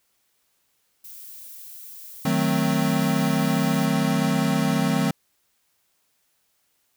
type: noise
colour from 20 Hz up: violet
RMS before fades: -41 dBFS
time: 1.04-3.86 s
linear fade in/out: 5 ms
type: chord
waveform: square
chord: D# diminished seventh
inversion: none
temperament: equal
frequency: 155.56 / 185 / 220 / 261.6 Hz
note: D#3 / F#3 / A3 / C4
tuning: 0 / 0 / 0 / 0 cents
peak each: -26 dBFS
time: 2.25-5.11 s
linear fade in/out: 5 ms
effects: white hiss -69 dBFS RMS until 6.96 s